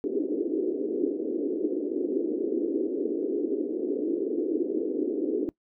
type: band-pass noise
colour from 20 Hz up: pink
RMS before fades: -28 dBFS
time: 0.04-5.49 s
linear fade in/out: 0 ms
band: 290 to 430 Hz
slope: 48 dB/octave
effects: noise-tail reverb RT60 0.1 s tail -21 dB re dry